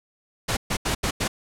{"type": "noise bursts at uneven times", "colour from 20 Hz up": "pink", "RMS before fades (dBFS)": -24, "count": 5, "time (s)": [[0.48, 0.57], [0.7, 0.77], [0.85, 0.95], [1.03, 1.11], [1.2, 1.28]], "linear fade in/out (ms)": 10, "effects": ["low-pass 10000 Hz 12 dB/octave"]}